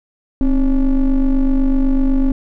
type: ring-modulated tone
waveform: triangle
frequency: 145 Hz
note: D3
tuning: 22 cents flat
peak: -6 dBFS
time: 0.41-2.32 s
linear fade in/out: 2 ms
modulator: 121 Hz
effects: none

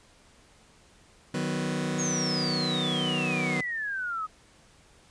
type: chord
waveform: sawtooth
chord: B major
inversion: first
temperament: just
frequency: 154.34 / 185.21 / 246.9 Hz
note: D#3 / F#3 / B3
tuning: -14 / +2 / 0 cents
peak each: -28 dBFS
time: 1.34-3.61 s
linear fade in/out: 5 ms
type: exponential sweep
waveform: sine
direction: down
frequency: 6690 to 1244 Hz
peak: -29 dBFS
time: 1.98-4.27 s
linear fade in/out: 20 ms
effects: pink hiss -58 dBFS RMS until 5.1 s + resampled to 22050 Hz

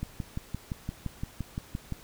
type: click train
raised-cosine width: 5 ms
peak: -20 dBFS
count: 12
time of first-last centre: 0.03-1.923 s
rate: 5.81 Hz
effects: pink hiss -52 dBFS RMS until 2.03 s

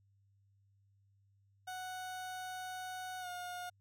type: tone with pitch glide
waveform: 30% pulse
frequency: 740 to 716.4 Hz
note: F#5 to F5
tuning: 0 to +44 cents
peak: -39 dBFS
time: 1.67-3.7 s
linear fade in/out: 10 ms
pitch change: -56 cents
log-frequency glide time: 3.2-3.28 s
effects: added 99 Hz sine -68 dBFS peak until 3.8 s

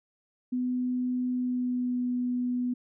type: tone with pitch glide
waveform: sine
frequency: 250.3 to 247.3 Hz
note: B3 to B3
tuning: +23 to +3 cents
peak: -26 dBFS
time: 0.52-2.74 s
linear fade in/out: 10 ms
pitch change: -20 cents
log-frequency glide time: 1.29-2.05 s
effects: none

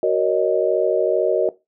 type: chord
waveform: sine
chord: D# minor seventh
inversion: first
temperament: just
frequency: 373.4 / 466.7 / 560 / 622.3 Hz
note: F#4 / A#4 / C#5 / D#5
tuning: +16 / +2 / +18 / 0 cents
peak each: -20 / -20 / -23 / -20 dBFS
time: 0.03-1.49 s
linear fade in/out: 2 ms
effects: noise-tail reverb RT60 0.2 s tail -17 dB re dry

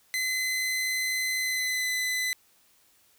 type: tone with pitch glide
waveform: sawtooth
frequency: 2038 to 2012 Hz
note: C7 to B6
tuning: -46 to +32 cents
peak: -23 dBFS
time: 0.14-2.33 s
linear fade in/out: 0 ms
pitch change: -22 cents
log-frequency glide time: 1.38-1.89 s
effects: white hiss -63 dBFS RMS until 3.18 s

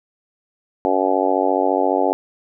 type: harmonic tone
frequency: 94.5 Hz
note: F#2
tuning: 37 cents sharp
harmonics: 3 / 4 / 5 / 6 / 7 / 8 / 9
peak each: -23 / -23 / -23 / -23 / -23 / -23 / -23 dBFS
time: 0.85-2.13 s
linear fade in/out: 0 ms
effects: none

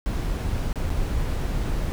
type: noise with dropouts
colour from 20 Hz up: brown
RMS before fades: -25 dBFS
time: 0.06-1.92 s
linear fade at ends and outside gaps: 0 ms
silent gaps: 0.729-0.757 / 0.896-0.903 s
effects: none

